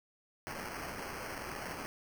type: noise with sample-and-hold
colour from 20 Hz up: white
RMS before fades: -42 dBFS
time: 0.47-1.86 s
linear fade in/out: 0 ms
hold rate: 3675 Hz
effects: none